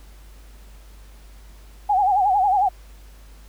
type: tone with vibrato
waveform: sine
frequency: 784 Hz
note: G5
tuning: in tune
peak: -15 dBFS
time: 1.89-2.69 s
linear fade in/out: 10 ms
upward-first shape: sine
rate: 11 Hz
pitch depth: 120 cents each way
effects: added 50 Hz sine -42 dBFS peak until 3.48 s + pink hiss -53 dBFS RMS until 3.48 s